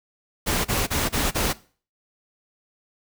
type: noise bursts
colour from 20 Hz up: pink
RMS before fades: -23 dBFS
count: 5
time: 0.46-1.534 s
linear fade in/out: 20 ms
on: 190 ms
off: 31 ms
effects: noise-tail reverb RT60 0.4 s tail -19 dB re dry